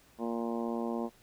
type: harmonic tone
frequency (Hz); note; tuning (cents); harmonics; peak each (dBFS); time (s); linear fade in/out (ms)
116.54; A#2; 0; 2 / 3 / 4 / 5 / 6 / 7 / 8 / 9; -34 / -38 / -40 / -42 / -44 / -45 / -46 / -47; 0.18-1.1; 50
effects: pink hiss -62 dBFS RMS until 1.22 s